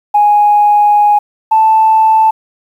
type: tone pair in turn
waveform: sine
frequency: 830 / 879.4 Hz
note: G#5 / A5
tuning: -1 / -1 cents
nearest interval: minor second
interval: 100 cents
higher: second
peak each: -4 dBFS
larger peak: neither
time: 0.14-1.19 / 1.51-2.31 s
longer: first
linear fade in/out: 10 ms
effects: tanh soft clip ceiling 0 dBFS + 7-bit